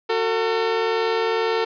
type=tone pair together; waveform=sawtooth; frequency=368 / 450 Hz; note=F#4 / A4; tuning=-9 / +39 cents; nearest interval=minor third; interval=348 cents; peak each=-23 / -16 dBFS; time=0.09-1.65 s; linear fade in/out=10 ms; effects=resampled to 11025 Hz + 8-bit